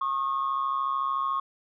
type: tone pair together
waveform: sine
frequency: 1091.4 / 1225 Hz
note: C#6 / D#6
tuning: -27 / -27 cents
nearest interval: major second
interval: 200 cents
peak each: -25 / -30 dBFS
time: 0.01-1.4 s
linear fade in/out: 5 ms
effects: tanh soft clip ceiling -20 dBFS